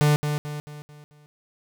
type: tone with echo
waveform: 45% pulse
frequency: 148.5 Hz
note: D3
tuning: 20 cents sharp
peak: -16 dBFS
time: 0.01-0.16 s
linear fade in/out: 0 ms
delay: 220 ms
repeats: 5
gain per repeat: -7 dB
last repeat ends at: 1.26 s
effects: none